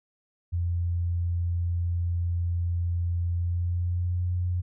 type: tone with pitch glide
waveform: sine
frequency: 86.5 to 89.24 Hz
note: F2 to F2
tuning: -16 to +38 cents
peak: -24 dBFS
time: 0.52-4.62 s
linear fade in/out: 20 ms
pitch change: +54 cents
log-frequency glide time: 3.33-4.29 s
effects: none